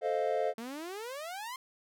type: chord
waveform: triangle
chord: F dominant seventh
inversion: first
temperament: equal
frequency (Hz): 440 / 523.3 / 622.3 / 698.5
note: A4 / C5 / Eb5 / F5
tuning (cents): 0 / 0 / 0 / 0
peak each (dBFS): -32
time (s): 0.01-0.54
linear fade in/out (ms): 50
type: exponential sweep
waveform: sawtooth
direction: up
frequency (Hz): 220 to 1067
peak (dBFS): -35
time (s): 0.58-1.56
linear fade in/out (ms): 2
effects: none